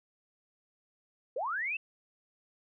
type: linear sweep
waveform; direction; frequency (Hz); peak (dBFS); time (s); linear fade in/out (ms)
sine; up; 449.4 to 2720; -31; 1.36-1.77; 5
effects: none